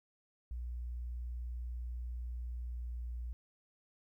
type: tone with pitch glide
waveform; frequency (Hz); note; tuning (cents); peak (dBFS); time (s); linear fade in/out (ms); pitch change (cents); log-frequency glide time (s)
sine; 60.2 to 59.78; B1 to A#1; -44 to +44; -38; 0.51-3.33; 0; -12; 2.66-2.86
effects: 13-bit